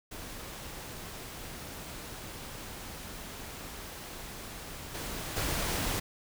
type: noise with level steps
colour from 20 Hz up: pink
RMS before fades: -43 / -38 / -32 dBFS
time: 0.11-6 s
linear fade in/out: 10 ms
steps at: 4.94 / 5.36 s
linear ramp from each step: 10 ms
effects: none